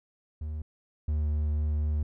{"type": "tone pair in turn", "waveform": "triangle", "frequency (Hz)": [76.8, 75.35], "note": ["D#2", "D2"], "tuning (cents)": [-22, 45], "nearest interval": "unison", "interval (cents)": 33, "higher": "first", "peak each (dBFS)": [-30, -23], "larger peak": "second", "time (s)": [[0.41, 0.62], [1.08, 2.03]], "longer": "second", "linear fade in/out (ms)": 5, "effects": []}